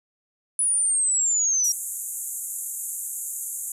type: linear sweep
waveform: sine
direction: down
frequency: 9956 to 5630 Hz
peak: -19 dBFS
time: 0.59-1.72 s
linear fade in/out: 2 ms
type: band-pass noise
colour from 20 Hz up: pink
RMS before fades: -32 dBFS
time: 1.64-3.72 s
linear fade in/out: 2 ms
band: 6800 to 13000 Hz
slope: 96 dB/octave
effects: none